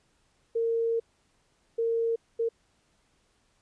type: tone bursts at uneven times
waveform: sine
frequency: 459 Hz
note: A#4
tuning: 27 cents flat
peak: -24 dBFS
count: 3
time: 0.55-1 / 1.78-2.16 / 2.39-2.49 s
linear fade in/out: 10 ms
effects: pink hiss -69 dBFS RMS until 3.61 s + resampled to 22050 Hz